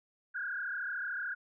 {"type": "tone with frequency modulation", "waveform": "sine", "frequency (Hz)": 1538, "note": "G6", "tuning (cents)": -33, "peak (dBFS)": -34, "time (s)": [0.34, 1.35], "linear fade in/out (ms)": 20, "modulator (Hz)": 33.5, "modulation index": 3.3, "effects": []}